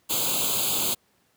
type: noise with comb filter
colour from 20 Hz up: white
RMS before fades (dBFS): -25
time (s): 0.09-0.95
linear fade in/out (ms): 20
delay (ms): 0.27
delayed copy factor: +1
effects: pink hiss -66 dBFS RMS until 1.36 s + high-pass 100 Hz 12 dB/octave